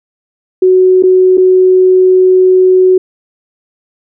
sine tone with dropouts, 371 Hz, F#4, 5 cents sharp, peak -3 dBFS, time 0.62-2.98 s, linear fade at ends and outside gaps 5 ms, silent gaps 1.026-1.035 / 1.373-1.378 s, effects none

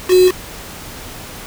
sine tone with quantisation, 366.9 Hz, F#4, 15 cents flat, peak -6 dBFS, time 0.08-0.32 s, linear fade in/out 50 ms, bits 3, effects pink hiss -32 dBFS RMS until 1.46 s

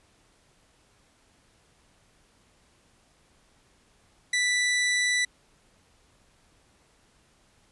sawtooth tone, 1975.5 Hz, B6, in tune, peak -19 dBFS, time 4.33-5.25 s, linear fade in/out 5 ms, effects pink hiss -63 dBFS RMS until 7.71 s + resampled to 24000 Hz

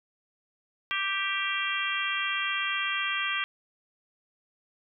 harmonic tone with a mistuned harmonic, 392 Hz, G4, in tune, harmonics 3 / 4 / 5 / 6 / 7 / 8, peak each -34 / -34 / -34 / -34 / -34 / -34 dBFS, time 0.91-3.44 s, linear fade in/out 0 ms, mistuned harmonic 8, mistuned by +50 cents, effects none

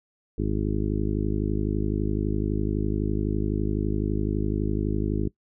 harmonic tone, 51.91 Hz, G#1, in tune, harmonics 1 / 2 / 3 / 4 / 5 / 6 / 7 / 8, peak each -28 / -30 / -33 / -31 / -35 / -31 / -33 / -36 dBFS, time 0.38-5.28 s, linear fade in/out 5 ms, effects noise-tail reverb RT60 0.1 s tail -21 dB re dry

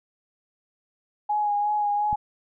sine tone with vibrato, 830.6 Hz, G#5, in tune, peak -21 dBFS, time 1.29-2.16 s, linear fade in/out 10 ms, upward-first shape sine, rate 2.8 Hz, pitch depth 23 cents each way
click, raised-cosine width 5 ms, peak -23 dBFS, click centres 2.129 s
effects none

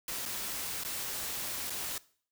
white noise with dropouts, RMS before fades -37 dBFS, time 0.08-1.98 s, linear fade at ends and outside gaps 2 ms, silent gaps 0.255-0.259 / 0.836-0.848 / 1.698-1.703 s, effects noise-tail reverb RT60 0.5 s tail -20 dB re dry

